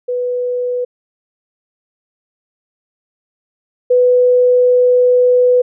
sine tone pair in turn, 493.9 / 496.5 Hz, B4 / B4, 0 / +9 cents, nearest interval unison, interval 9 cents, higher second, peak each -15 / -7 dBFS, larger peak second, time 0.08-0.85 / 3.9-5.62 s, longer second, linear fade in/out 10 ms, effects none

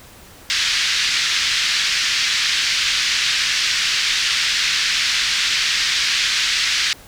white band-pass noise, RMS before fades -19 dBFS, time 0.5-6.93 s, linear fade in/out 0 ms, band 1600 to 5200 Hz, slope 24 dB/octave, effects pink hiss -43 dBFS RMS until 7.07 s

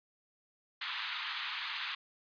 white band-pass noise, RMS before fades -39 dBFS, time 0.81-1.95 s, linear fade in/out 5 ms, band 950 to 4100 Hz, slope 48 dB/octave, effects resampled to 11025 Hz

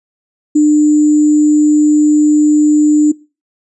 sine tone with sample-and-hold, 300 Hz, D4, 37 cents sharp, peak -5 dBFS, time 0.55-3.12 s, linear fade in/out 10 ms, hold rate 7350 Hz, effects noise-tail reverb RT60 0.3 s tail -21 dB re dry + resampled to 24000 Hz

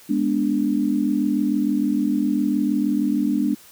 sine chord, G# diminished, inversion none, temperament equal, 207.7 / 246.9 / 293.7 Hz, G#3 / B3 / D4, 0 / 0 / 0 cents, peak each -23 / -23 / -21 dBFS, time 0.09-3.55 s, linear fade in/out 10 ms, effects white hiss -48 dBFS RMS until 3.71 s

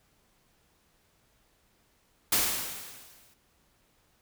white noise with exponential decay, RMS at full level -23 dBFS, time 2.32-3.34 s, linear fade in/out 5 ms, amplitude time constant 220 ms, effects pink hiss -68 dBFS RMS until 4.21 s

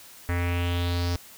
square tone with low-pass filter sweep, 87.3 Hz, F2, in tune, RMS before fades -26 dBFS, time 0.29-1.16 s, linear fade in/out 0 ms, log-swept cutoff 1900 to 5400 Hz, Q 3.7, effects white hiss -48 dBFS RMS until 1.37 s

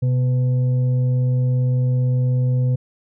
sine tone with frequency modulation, 127.4 Hz, C3, 46 cents flat, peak -15 dBFS, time 0.02-2.76 s, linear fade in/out 10 ms, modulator 373 Hz, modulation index 0.27, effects none

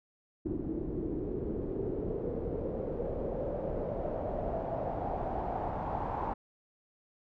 pink noise with low-pass filter sweep, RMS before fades -35 dBFS, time 0.45-6.34 s, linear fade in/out 10 ms, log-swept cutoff 320 to 900 Hz, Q 4.4, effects none

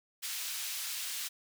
pink high-pass noise, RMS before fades -38 dBFS, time 0.22-1.29 s, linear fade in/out 20 ms, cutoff 2800 Hz, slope 12 dB/octave, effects none

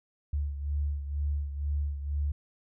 sine beating tone pair, 72 / 74.1 Hz, D2 / D2, -34 / +16 cents, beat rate 2.1 Hz, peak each -29 / -36 dBFS, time 0.33-2.32 s, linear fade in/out 5 ms, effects none

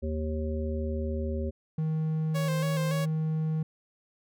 harmonic tone, 77.78 Hz, D#2, in tune, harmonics 1 / 3 / 5 / 7, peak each -30 / -35 / -37 / -38 dBFS, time 0.02-1.51 s, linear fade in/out 20 ms
triangle tone, 157.5 Hz, D#3, 21 cents sharp, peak -24 dBFS, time 1.78-3.63 s, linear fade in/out 5 ms
sawtooth tone with vibrato, 541 Hz, C#5, 42 cents flat, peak -28 dBFS, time 2.34-3.06 s, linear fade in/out 20 ms, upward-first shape square, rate 3.5 Hz, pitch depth 51 cents each way
effects none

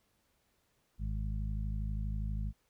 harmonic tone, 52.4 Hz, G#1, 16 cents sharp, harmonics 1 / 2 / 3 / 4, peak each -34 / -40 / -44 / -46 dBFS, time 0.98-2.53 s, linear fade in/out 50 ms, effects pink hiss -75 dBFS RMS until 2.69 s

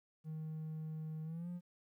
triangle tone with pitch glide, 156.9 to 176.11 Hz, D#3 to F3, +15 to +15 cents, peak -38 dBFS, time 0.24-1.61 s, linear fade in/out 50 ms, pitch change +200 cents, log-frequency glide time 1.24-1.49 s, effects tanh soft clip ceiling -35 dBFS + 13-bit

